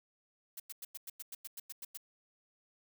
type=noise bursts; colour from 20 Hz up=blue; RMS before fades=-44 dBFS; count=12; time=0.57-1.974 s; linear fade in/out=5 ms; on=29 ms; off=96 ms; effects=none